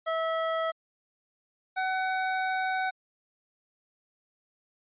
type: tone pair in turn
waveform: 25% pulse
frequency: 650 / 752.1 Hz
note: E5 / F#5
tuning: -24 / +28 cents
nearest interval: minor third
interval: 252 cents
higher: second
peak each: -23 dBFS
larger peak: neither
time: 0.06-0.72 / 1.76-2.91 s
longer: second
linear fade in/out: 20 ms
effects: resampled to 8000 Hz